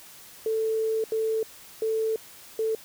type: tone bursts at uneven times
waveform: sine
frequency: 442.4 Hz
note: A4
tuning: 9 cents sharp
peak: -23 dBFS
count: 4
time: 0.46-1.04 / 1.12-1.43 / 1.82-2.16 / 2.59-2.75 s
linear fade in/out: 2 ms
effects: white hiss -48 dBFS RMS until 2.84 s